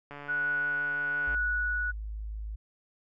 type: click train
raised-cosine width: 0.5 ms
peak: -28 dBFS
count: 179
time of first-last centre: 0.11-1.346 s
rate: 144 Hz
type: tone with tremolo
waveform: sine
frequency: 1470 Hz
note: F#6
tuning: 12 cents flat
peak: -26 dBFS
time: 0.28-1.92 s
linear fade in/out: 20 ms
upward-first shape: triangle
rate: 1.1 Hz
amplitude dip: 25%
type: tone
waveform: sine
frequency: 53 Hz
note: G#1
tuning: 36 cents sharp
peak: -34 dBFS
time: 1.27-2.56 s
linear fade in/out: 10 ms
effects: none